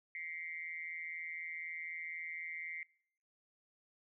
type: tone with amplitude modulation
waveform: sine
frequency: 2093 Hz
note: C7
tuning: in tune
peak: -37 dBFS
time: 0.15-2.83 s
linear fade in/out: 2 ms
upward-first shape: sine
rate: 164 Hz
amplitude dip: 85%
effects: noise-tail reverb RT60 0.7 s tail -26 dB re dry